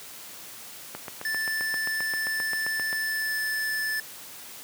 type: click train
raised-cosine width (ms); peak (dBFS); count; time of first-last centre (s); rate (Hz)
0.5; -20; 16; 0.95-2.929; 7.58
type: tone with pitch glide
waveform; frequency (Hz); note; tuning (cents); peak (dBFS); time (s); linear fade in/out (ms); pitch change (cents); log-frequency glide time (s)
square; 1760 to 1748.9; A6 to A6; 0 to -11; -27; 1.25-4; 2; -11; 2.87-3.4
effects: white hiss -43 dBFS RMS until 4.63 s + high-pass 100 Hz 12 dB/octave